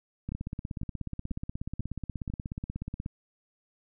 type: two click trains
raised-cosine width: 5 ms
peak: -23 / -22 dBFS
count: 5 / 47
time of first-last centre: 0.32-2.3 / 0.29-3.061 s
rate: 2.02 / 16.6 Hz
effects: none

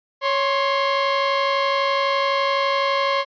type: tone pair together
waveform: sawtooth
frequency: 554.4 / 1056.9 Hz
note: C#5 / C6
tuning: 0 / +17 cents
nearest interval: major seventh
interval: 1117 cents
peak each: -17 dBFS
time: 0.21-3.25 s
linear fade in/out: 50 ms
effects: resampled to 11025 Hz

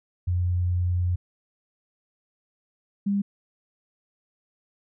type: tone pair in turn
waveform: sine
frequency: 89 / 200.4 Hz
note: F2 / G3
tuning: +33 / +38 cents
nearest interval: octave + major second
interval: 1405 cents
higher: second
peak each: -21 dBFS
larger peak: neither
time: 0.27-1.16 / 3.06-3.22 s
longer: first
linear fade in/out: 10 ms
effects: none

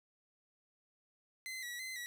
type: tone with vibrato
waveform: sawtooth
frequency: 1993 Hz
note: B6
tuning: 15 cents sharp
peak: -38 dBFS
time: 1.46-2.06 s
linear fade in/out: 0 ms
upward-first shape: square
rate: 3 Hz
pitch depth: 52 cents each way
effects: none

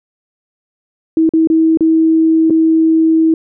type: tone with dropouts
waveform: sine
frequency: 322.1 Hz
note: E4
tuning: 40 cents flat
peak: -7 dBFS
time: 1.17-3.34 s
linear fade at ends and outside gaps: 2 ms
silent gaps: 1.292-1.336 / 1.473-1.5 / 1.773-1.807 / 2.499-2.505 s
effects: none

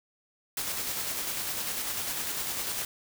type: noise with tremolo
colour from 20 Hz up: white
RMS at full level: -32 dBFS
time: 0.57-2.85 s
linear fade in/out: 2 ms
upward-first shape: square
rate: 10 Hz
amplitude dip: 25%
effects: none

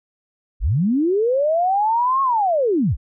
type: linear two-way sweep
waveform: sine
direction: up then down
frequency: 32.13 to 1100 to 32.13 Hz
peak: -15 dBFS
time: 0.6-2.97 s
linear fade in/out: 50 ms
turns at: 2.22 s
effects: none

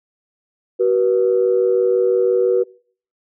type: tone pair together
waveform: sine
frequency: 378.1 / 484 Hz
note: F#4 / B4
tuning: +38 / -35 cents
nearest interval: major third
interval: 427 cents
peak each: -15 dBFS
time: 0.79-2.64 s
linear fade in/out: 20 ms
effects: noise-tail reverb RT60 0.5 s tail -24 dB re dry + tanh soft clip ceiling -5 dBFS

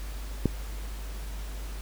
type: click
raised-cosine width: 3 ms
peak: -9 dBFS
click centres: 0.457 s
effects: added 50 Hz sine -34 dBFS peak until 1.81 s + pink hiss -46 dBFS RMS until 1.81 s

